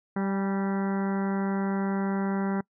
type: harmonic tone with a mistuned harmonic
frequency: 195.2 Hz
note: G3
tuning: 7 cents flat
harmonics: 1 / 2 / 3 / 4 / 5 / 6 / 7 / 8 / 9 / 10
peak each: -26 / -34 / -40 / -38 / -40 / -46 / -41 / -44 / -49 / -46 dBFS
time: 0.16-2.61 s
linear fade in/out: 5 ms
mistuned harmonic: 4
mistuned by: +27 cents
effects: noise-tail reverb RT60 0.1 s tail -25 dB re dry